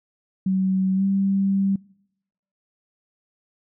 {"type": "tone with pitch glide", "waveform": "sine", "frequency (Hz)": [189.2, 195.42], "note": ["F#3", "G3"], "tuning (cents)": [39, -5], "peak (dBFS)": -18, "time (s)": [0.46, 1.76], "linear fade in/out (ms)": 5, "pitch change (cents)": 56, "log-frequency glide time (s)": [0.95, 1.03], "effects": ["noise-tail reverb RT60 0.8 s tail -25 dB re dry"]}